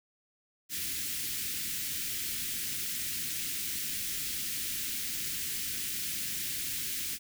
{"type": "band-stop noise", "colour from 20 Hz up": "white", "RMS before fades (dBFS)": -35, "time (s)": [0.69, 7.19], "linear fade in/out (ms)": 50, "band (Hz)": [320, 1800], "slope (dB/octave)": 24, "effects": []}